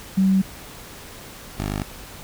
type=tone pair in turn; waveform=sine / 10% pulse; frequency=191.3 / 50.57 Hz; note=G3 / G#1; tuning=-42 / -45 cents; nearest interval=octave + major seventh; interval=2303 cents; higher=first; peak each=-14 / -16 dBFS; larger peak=first; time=0.17-0.42 / 1.58-1.83 s; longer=neither; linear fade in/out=10 ms; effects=pink hiss -40 dBFS RMS until 2.23 s